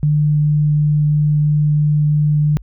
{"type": "tone", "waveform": "sine", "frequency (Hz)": 149.5, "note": "D3", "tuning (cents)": 31, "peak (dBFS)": -11, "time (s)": [0.03, 2.57], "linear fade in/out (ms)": 0, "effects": ["added 50 Hz sine -35 dBFS peak until 2.62 s"]}